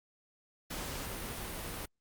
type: noise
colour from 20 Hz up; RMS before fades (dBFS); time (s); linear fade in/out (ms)
pink; -40; 0.7-1.86; 10
effects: Opus 48 kbps